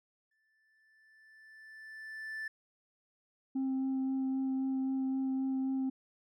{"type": "tone with exponential growth", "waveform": "triangle", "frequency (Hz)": 1760, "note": "A6", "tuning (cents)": 0, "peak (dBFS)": -34, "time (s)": [0.31, 2.48], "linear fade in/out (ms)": 5, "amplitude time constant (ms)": 470}
{"type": "tone with vibrato", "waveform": "sine", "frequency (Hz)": 265, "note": "C4", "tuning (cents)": 22, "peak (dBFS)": -28, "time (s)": [3.55, 5.9], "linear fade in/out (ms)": 10, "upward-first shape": "sine", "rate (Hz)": 3.8, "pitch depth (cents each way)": 9}
{"effects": ["tanh soft clip ceiling -29 dBFS"]}